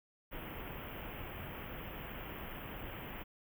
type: band-stop noise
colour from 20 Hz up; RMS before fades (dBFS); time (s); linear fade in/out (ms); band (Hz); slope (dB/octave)
pink; -45; 0.31-3.24; 20; 3200 to 13000; 96
effects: none